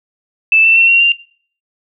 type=tone with pitch steps; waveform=sine; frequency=2637 / 2672 / 2708 / 2744 / 2781 Hz; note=E7 / E7 / E7 / F7 / F7; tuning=0 / +23 / +46 / -31 / -8 cents; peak=-6 dBFS; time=0.52-1.12 s; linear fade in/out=2 ms; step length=120 ms; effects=noise-tail reverb RT60 0.5 s tail -22 dB re dry